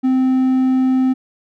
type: tone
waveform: triangle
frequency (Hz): 259.5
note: C4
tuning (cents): -14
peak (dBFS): -10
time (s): 0.03-1.14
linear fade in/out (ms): 20
effects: none